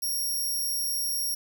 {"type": "tone", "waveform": "5% pulse", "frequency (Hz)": 5588, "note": "F8", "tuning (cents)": 0, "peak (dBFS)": -21, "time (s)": [0.02, 1.35], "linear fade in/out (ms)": 10, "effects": ["10-bit"]}